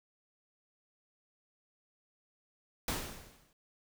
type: noise with exponential decay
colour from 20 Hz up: pink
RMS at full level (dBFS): -32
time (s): 2.88-3.53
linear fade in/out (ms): 2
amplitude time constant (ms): 140
effects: none